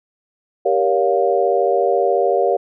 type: chord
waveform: sine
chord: G half-diminished seventh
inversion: none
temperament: just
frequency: 392 / 470.4 / 564.5 / 705.6 Hz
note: G4 / Bb4 / Db5 / F5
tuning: 0 / +16 / +31 / +18 cents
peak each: -19 dBFS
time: 0.65-2.57 s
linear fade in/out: 10 ms
effects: none